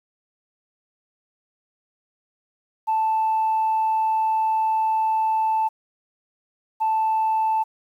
sine tone pair in turn, 880 / 880 Hz, A5 / A5, 0 / 0 cents, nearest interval unison, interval 0 cents, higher neither, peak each -17 dBFS, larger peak neither, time 2.87-5.69 / 6.8-7.64 s, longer first, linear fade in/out 20 ms, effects tanh soft clip ceiling -15 dBFS + 9-bit

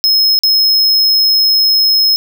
square tone with dropouts, 5160 Hz, E8, 38 cents flat, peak -8 dBFS, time 0.04-2.16 s, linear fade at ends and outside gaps 0 ms, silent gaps 0.39-0.435 s, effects none

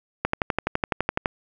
click train, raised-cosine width 0.5 ms, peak -6 dBFS, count 13, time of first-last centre 0.25-1.258 s, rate 11.9 Hz, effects none

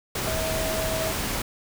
sine tone in noise, 642 Hz, E5, 46 cents flat, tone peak -28 dBFS, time 0.27-1.12 s, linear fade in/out 5 ms, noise pink, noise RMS -28 dBFS, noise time 0.15-1.42 s, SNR -3 dB, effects none

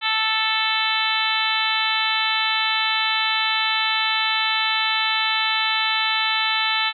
harmonic tone, 440 Hz, A4, in tune, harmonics 2 / 3 / 4 / 5 / 6 / 7 / 8 / 9, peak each -27 / -27 / -27 / -27 / -27 / -27 / -27 / -27 dBFS, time 0.01-6.93 s, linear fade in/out 50 ms, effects none

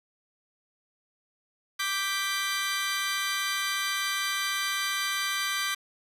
20% pulse chord, G major, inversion second, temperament equal, 1174.7 / 1568 / 1975.5 Hz, D6 / G6 / B6, 0 / 0 / 0 cents, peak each -27 dBFS, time 1.79-5.75 s, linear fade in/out 10 ms, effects resampled to 32000 Hz + 8-bit

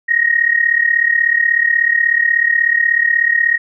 sine tone with amplitude modulation, 1875 Hz, A#6, 10 cents sharp, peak -7 dBFS, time 0.08-3.58 s, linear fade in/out 20 ms, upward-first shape sine, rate 36.4 Hz, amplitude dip 80%, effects none

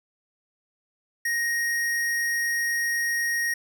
square tone, 1872 Hz, A#6, 7 cents sharp, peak -24 dBFS, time 1.25-3.54 s, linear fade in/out 5 ms, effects 9-bit

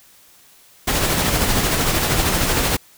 pink noise with tremolo, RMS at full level -17 dBFS, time 0.87-2.77 s, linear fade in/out 10 ms, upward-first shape sine, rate 13 Hz, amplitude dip 35%, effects white hiss -50 dBFS RMS until 2.97 s

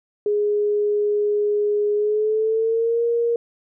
sine tone with pitch glide, 415.3 to 468.9 Hz, G#4 to A#4, 0 to +10 cents, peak -17 dBFS, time 0.26-3.36 s, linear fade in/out 2 ms, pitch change +210 cents, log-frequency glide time 1.95-3.03 s, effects none

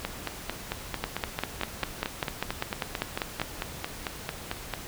two click trains, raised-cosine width 0.3 ms, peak -11 / -13 dBFS, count 13 / 22, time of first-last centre 1.04-3.416 / 0.05-4.737 s, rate 5.05 / 4.48 Hz, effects pink hiss -41 dBFS RMS until 4.87 s

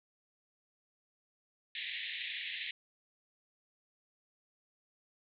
pink band-pass noise, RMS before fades -41 dBFS, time 1.75-2.71 s, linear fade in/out 2 ms, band 1800 to 3900 Hz, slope 96 dB/octave, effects none

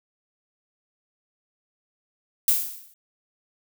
violet noise with exponential decay, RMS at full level -17 dBFS, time 2.48-2.94 s, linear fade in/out 1 ms, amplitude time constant 100 ms, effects none

